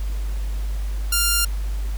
5% pulse tone, 1396.9 Hz, F6, in tune, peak -6 dBFS, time 1.12-1.45 s, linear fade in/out 5 ms, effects added 50 Hz sine -22 dBFS peak until 1.97 s + pink hiss -43 dBFS RMS until 1.97 s

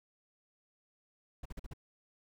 brown noise bursts, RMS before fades -42 dBFS, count 5, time 1.43-1.735 s, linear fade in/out 5 ms, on 25 ms, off 45 ms, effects none

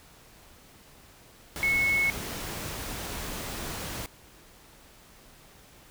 sine tone in noise, 2194 Hz, C#7, 18 cents flat, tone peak -22 dBFS, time 1.63-2.1 s, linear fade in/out 0 ms, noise pink, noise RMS -36 dBFS, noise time 1.56-4.06 s, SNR +11 dB, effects pink hiss -54 dBFS RMS until 5.9 s

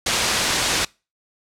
white low-pass noise, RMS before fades -21 dBFS, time 0.06-0.85 s, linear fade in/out 5 ms, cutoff 6200 Hz, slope 12 dB/octave, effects noise-tail reverb RT60 0.3 s tail -25 dB re dry + low-pass 12000 Hz 12 dB/octave

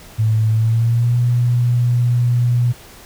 sine tone with pitch glide, 110 to 121.35 Hz, A2 to B2, 0 to -30 cents, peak -12 dBFS, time 0.18-2.73 s, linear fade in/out 20 ms, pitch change +170 cents, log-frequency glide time 0.51-1.17 s, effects pink hiss -41 dBFS RMS until 3.05 s

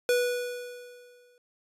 square tone with exponential decay, 490 Hz, B4, 14 cents flat, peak -21 dBFS, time 0.09-1.38 s, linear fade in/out 1 ms, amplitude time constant 280 ms, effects resampled to 32000 Hz

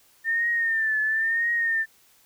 sine tone with vibrato, 1803 Hz, A6, 42 cents sharp, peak -21 dBFS, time 0.24-1.86 s, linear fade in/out 50 ms, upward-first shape triangle, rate 0.98 Hz, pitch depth 80 cents each way, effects white hiss -59 dBFS RMS until 2.25 s

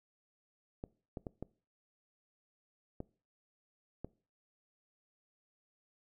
clicks, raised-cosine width 2 ms, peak -27 dBFS, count 6, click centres 0.839 / 1.172 / 1.268 / 1.426 / 3.004 / 4.046 s, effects noise-tail reverb RT60 0.4 s tail -22 dB re dry

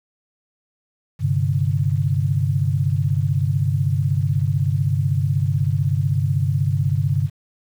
sine chord, G suspended fourth, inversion none, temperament equal, 98 / 130.81 / 146.83 Hz, G2 / C3 / D3, 0 / 0 / 0 cents, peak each -21 dBFS, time 1.19-7.3 s, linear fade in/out 50 ms, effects 8-bit

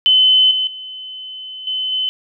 sine tone with level steps, 3040 Hz, F#7, 46 cents sharp, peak -8 / -15 / -28 / -18 / -16 dBFS, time 0.06-2.09 s, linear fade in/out 0 ms, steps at 0.51 / 0.67 / 1.67 / 1.92 s, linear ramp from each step 2 ms, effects none

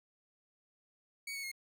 sawtooth tone with pitch steps, 2243 / 2215 / 2153 Hz, C#7 / C#7 / C7, +20 / -2 / +49 cents, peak -36 dBFS, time 1.27-1.516 s, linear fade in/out 5 ms, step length 82 ms, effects none

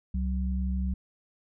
sine tone pair together, 66.4 / 187.8 Hz, C2 / F#3, +26 / +26 cents, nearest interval octave + tritone, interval 1800 cents, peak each -27 / -32 dBFS, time 0.14-0.94 s, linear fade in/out 5 ms, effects none

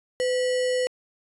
sine tone with sample-and-hold, 505 Hz, B4, 39 cents sharp, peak -21 dBFS, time 0.2-0.87 s, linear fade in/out 0 ms, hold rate 2450 Hz, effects resampled to 24000 Hz

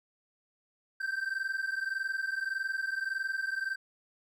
triangle tone pair together, 1554 / 1575.7 Hz, G6 / G6, -16 / +9 cents, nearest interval unison, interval 25 cents, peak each -32 / -33 dBFS, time 1-3.76 s, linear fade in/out 10 ms, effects none

